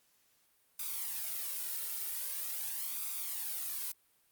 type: noise with flanger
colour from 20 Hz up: blue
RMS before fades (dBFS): -38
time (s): 0.79-3.92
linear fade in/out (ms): 5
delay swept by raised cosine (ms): 0.82 to 2.22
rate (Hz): 0.44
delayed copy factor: +0.65
effects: white hiss -71 dBFS RMS until 4.31 s + Opus 48 kbps